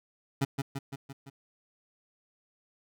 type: tone with echo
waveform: 25% pulse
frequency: 137.3 Hz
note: C#3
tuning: 16 cents flat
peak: -21 dBFS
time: 0.41-0.45 s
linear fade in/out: 10 ms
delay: 170 ms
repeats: 5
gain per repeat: -4 dB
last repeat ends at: 1.3 s
effects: none